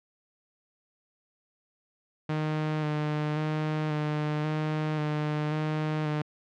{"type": "tone with vibrato", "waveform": "sawtooth", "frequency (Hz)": 152.6, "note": "D#3", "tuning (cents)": -33, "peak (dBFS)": -23, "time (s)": [2.29, 6.22], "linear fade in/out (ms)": 5, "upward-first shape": "square", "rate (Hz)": 0.93, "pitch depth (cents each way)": 19, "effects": ["low-pass 3000 Hz 12 dB/octave"]}